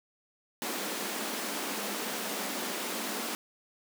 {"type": "high-pass noise", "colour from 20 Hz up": "pink", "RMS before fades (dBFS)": -35, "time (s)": [0.62, 3.35], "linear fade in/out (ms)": 0, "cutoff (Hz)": 190, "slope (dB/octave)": 96, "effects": []}